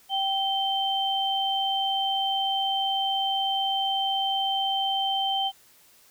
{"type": "tone pair together", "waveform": "sine", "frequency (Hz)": [778, 3112], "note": ["G5", "G7"], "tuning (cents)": [-13, -13], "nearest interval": "2 octaves", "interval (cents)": 2400, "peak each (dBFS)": [-26, -26], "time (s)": [0.09, 5.52], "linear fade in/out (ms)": 50, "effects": ["white hiss -57 dBFS RMS until 6.1 s"]}